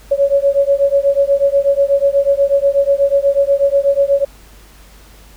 sine beating tone pair, 554.4 / 562.6 Hz, C#5 / C#5, 0 / +26 cents, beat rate 8.2 Hz, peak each -13 dBFS, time 0.11-4.25 s, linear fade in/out 10 ms, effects added 50 Hz sine -41 dBFS peak until 5.36 s + pink hiss -45 dBFS RMS until 5.36 s

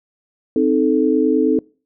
sine chord, A diminished, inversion first, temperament equal with one note detuned, 261.6 / 311.1 / 437.2 Hz, C4 / Eb4 / A4, 0 / 0 / -11 cents, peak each -17 dBFS, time 0.56-1.59 s, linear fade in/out 2 ms, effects noise-tail reverb RT60 0.4 s tail -26 dB re dry

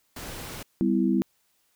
pink noise, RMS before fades -38 dBFS, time 0.16-0.63 s, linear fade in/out 5 ms
sine chord, E minor, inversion first, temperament equal with one note detuned, 196 / 252.1 / 329.6 Hz, G3 / B3 / E4, 0 / +36 / 0 cents, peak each -24 / -25 / -25 dBFS, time 0.81-1.22 s, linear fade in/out 0 ms
effects white hiss -69 dBFS RMS until 1.75 s

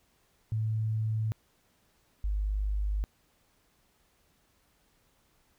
sine tone pair in turn, 109.7 / 50.88 Hz, A2 / G#1, -5 / -35 cents, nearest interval octave + minor second, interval 1330 cents, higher first, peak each -27 dBFS, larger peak neither, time 0.52-1.32 / 2.24-3.04 s, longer neither, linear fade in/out 0 ms, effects pink hiss -69 dBFS RMS until 5.58 s

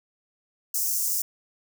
white high-pass noise, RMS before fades -26 dBFS, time 0.74-1.22 s, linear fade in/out 5 ms, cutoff 5400 Hz, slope 48 dB/octave, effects none

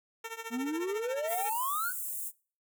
10% pulse tone with tremolo, 453.6 Hz, A#4, 47 cents flat, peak -27 dBFS, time 0.24-1.5 s, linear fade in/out 5 ms, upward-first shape triangle, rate 14 Hz, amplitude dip 90%
triangle exponential sweep, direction up, 230.2 to 1533 Hz, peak -29 dBFS, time 0.5-1.93 s, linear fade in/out 50 ms
white high-pass noise, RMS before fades -37 dBFS, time 1.26-2.32 s, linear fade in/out 50 ms, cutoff 7500 Hz, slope 48 dB/octave
effects noise-tail reverb RT60 0.4 s tail -23 dB re dry

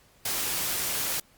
white noise, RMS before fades -29 dBFS, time 0.25-1.2 s, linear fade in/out 5 ms, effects pink hiss -60 dBFS RMS until 1.37 s + Opus 48 kbps

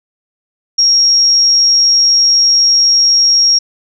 sine tone, 5588 Hz, F8, in tune, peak -6 dBFS, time 0.78-3.59 s, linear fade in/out 10 ms, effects none

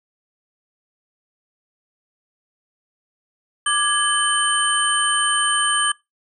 sine tone cluster, 1181 / 1668 / 3054 / 8760 Hz, D6 / G#6 / G7 / C#9, +9 / +7 / -46 / -22 cents, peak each -22 dBFS, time 3.66-5.92 s, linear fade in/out 5 ms, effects noise-tail reverb RT60 0.2 s tail -22 dB re dry

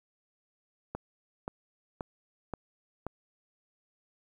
click train, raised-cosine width 1 ms, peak -21 dBFS, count 5, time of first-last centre 0.95-3.066 s, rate 1.89 Hz, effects 10-bit

